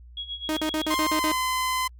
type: tone with tremolo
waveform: sine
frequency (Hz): 3322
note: G#7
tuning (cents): 0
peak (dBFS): -29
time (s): 0.17-0.96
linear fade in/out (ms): 2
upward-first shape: sine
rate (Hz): 7.9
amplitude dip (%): 80
type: tone bursts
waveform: sawtooth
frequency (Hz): 311.1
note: D#4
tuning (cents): 0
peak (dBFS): -20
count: 7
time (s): 0.49-1.318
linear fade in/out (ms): 0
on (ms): 78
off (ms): 47
type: tone with pitch glide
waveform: sawtooth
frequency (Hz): 1049 to 1025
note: C6 to C6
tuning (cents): +4 to -36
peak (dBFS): -20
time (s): 0.9-1.88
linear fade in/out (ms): 10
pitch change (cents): -40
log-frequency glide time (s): 1.1-1.24
effects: added 60 Hz sine -44 dBFS peak until 1.99 s + Opus 48 kbps